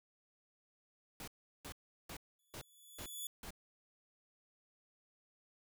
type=noise bursts; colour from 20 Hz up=pink; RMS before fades=-48 dBFS; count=6; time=1.2-3.506 s; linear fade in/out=2 ms; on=76 ms; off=370 ms
type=tone with exponential growth; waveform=5% pulse; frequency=3436 Hz; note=A7; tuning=42 cents flat; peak=-32 dBFS; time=2.39-3.27 s; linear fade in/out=2 ms; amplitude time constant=190 ms
effects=none